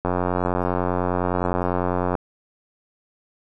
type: click train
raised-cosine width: 1 ms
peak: -8 dBFS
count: 190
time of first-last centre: 0.05-2.152 s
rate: 89.9 Hz
effects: none